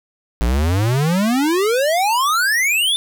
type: exponential sweep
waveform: square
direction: up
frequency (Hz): 54 to 3600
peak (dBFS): -15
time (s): 0.41-2.96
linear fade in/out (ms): 0
effects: none